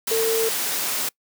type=tone in noise; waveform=sine; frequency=450 Hz; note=A4; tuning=39 cents sharp; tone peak=-19 dBFS; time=0.11-0.49 s; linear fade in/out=5 ms; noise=white; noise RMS=-25 dBFS; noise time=0.07-1.09 s; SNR=+3 dB; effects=noise-tail reverb RT60 0.1 s tail -24 dB re dry + high-pass 200 Hz 12 dB/octave